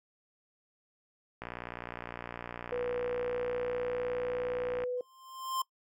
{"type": "click train", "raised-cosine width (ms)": 0.5, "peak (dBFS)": -24, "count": 205, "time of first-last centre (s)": [1.42, 4.837], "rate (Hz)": 59.7}
{"type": "tone with pitch glide", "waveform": "sine", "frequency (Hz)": [490, 496.3], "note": ["B4", "B4"], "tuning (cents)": [-14, 8], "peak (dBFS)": -31, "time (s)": [2.72, 5.01], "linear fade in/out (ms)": 2, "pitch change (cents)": 22, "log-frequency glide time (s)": [2.95, 4.52]}
{"type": "tone with exponential growth", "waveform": "square", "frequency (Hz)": 1049, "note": "C6", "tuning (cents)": 4, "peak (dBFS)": -29, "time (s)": [4.97, 5.62], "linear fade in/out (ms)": 5, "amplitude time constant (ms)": 140}
{"effects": ["noise-tail reverb RT60 0.1 s tail -21 dB re dry"]}